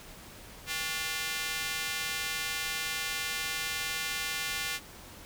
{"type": "tone with high-pass filter", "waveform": "square", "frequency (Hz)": 160, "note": "D#3", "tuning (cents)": 49, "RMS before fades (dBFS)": -34, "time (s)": [0.66, 4.8], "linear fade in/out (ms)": 50, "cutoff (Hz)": 2100, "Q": 1.1, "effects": ["pink hiss -49 dBFS RMS until 5.25 s"]}